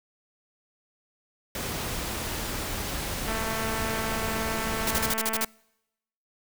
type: noise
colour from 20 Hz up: pink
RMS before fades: -32 dBFS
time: 1.55-5.13 s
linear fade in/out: 2 ms
type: click train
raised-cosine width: 0.5 ms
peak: -18 dBFS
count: 482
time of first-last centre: 3.28-5.447 s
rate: 222 Hz
type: noise bursts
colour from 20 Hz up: white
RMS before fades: -27 dBFS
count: 8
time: 4.87-5.446 s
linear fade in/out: 2 ms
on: 37 ms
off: 40 ms
effects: noise-tail reverb RT60 0.9 s tail -26 dB re dry